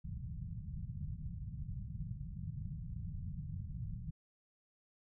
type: low-pass noise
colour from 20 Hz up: white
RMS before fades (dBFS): -43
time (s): 0.04-4.11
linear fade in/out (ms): 10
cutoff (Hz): 170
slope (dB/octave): 48
effects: none